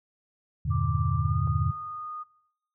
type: chord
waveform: sine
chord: E half-diminished seventh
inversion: none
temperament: just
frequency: 82.41 / 98.89 / 118.67 / 148.33 Hz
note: E2 / G2 / Bb2 / D3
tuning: 0 / +16 / +31 / +18 cents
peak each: -29 dBFS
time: 0.65-1.72 s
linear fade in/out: 10 ms
type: tone with pitch glide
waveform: sine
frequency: 1177 to 1231.2 Hz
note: D6 to D#6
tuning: +3 to -19 cents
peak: -34 dBFS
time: 0.7-2.24 s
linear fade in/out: 20 ms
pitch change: +78 cents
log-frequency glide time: 1.16-1.41 s
type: click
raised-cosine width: 1 ms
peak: -32 dBFS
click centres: 1.474 s
effects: noise-tail reverb RT60 0.8 s tail -21 dB re dry